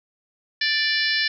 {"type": "harmonic tone with a mistuned harmonic", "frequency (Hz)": 587.3, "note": "D5", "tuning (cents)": 0, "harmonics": [3, 4, 5, 6, 7, 8, 9], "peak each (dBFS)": [-23, -29, -30, -31, -27, -30, -27], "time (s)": [0.61, 1.28], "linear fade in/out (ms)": 5, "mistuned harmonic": 6, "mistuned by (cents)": -17, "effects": []}